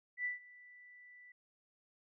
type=tone with ADSR envelope; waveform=sine; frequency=1975.5 Hz; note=B6; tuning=in tune; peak=-33 dBFS; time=0.17-1.32 s; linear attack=78 ms; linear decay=140 ms; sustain=-22 dB; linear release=4 ms; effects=none